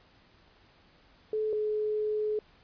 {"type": "tone pair in turn", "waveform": "sine", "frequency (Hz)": [431.9, 426], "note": ["A4", "G#4"], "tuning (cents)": [-32, 44], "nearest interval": "unison", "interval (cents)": 24, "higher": "first", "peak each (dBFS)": -27, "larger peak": "neither", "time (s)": [[1.33, 1.53], [1.53, 2.39]], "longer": "second", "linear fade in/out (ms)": 2, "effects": ["pink hiss -61 dBFS RMS until 2.63 s", "resampled to 11025 Hz"]}